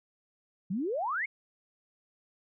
sine exponential sweep, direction up, 170.2 to 2262 Hz, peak -29 dBFS, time 0.7-1.26 s, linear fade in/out 10 ms, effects none

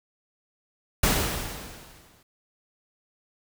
pink noise with exponential decay, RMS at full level -20 dBFS, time 1.03-2.23 s, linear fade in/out 5 ms, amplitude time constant 260 ms, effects none

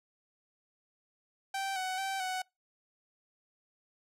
sawtooth tone with pitch steps, 779 / 747 / 775 / 744 Hz, G5 / F#5 / G5 / F#5, -11 / +16 / -20 / +9 cents, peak -29 dBFS, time 1.54-2.42 s, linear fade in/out 5 ms, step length 220 ms, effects noise-tail reverb RT60 0.2 s tail -24 dB re dry + low-pass 11000 Hz 12 dB/octave

